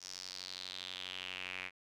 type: tone with band-pass filter sweep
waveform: sawtooth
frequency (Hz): 92.3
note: F#2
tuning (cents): -4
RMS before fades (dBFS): -45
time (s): 0-1.71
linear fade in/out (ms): 50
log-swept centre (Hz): 5700 to 2300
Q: 4.3
effects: none